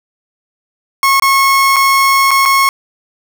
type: tone with dropouts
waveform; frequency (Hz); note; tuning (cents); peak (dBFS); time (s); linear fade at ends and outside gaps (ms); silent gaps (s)
30% pulse; 1091; C#6; -28; -5; 1.03-2.69; 1; 1.198-1.222 / 1.761-1.765 / 2.308-2.313 / 2.454-2.458
effects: none